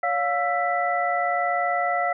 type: tone cluster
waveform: sine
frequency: 566 / 707 / 1332 / 1979 Hz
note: C#5 / F5 / E6 / B6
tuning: +36 / +21 / +18 / +3 cents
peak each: -30 / -23 / -28 / -28 dBFS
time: 0.03-2.13 s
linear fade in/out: 5 ms
effects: none